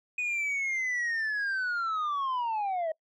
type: linear sweep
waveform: sine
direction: down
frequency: 2489 to 622.3 Hz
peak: -25 dBFS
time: 0.18-2.92 s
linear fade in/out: 5 ms
effects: noise-tail reverb RT60 0.1 s tail -24 dB re dry + tanh soft clip ceiling -27 dBFS